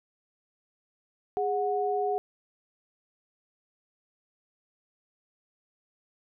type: tone pair together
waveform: sine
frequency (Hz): 411.5 / 734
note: G#4 / F#5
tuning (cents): -16 / -14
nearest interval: minor seventh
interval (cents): 1002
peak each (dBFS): -28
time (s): 1.37-2.18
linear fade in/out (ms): 0
effects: none